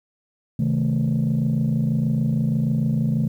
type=chord; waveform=sine; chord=A diminished; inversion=first; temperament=just; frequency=132 / 158.4 / 220 Hz; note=C3 / Eb3 / A3; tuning=+16 / +31 / 0 cents; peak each=-21 dBFS; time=0.59-3.28 s; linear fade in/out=5 ms; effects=tanh soft clip ceiling -14 dBFS + 9-bit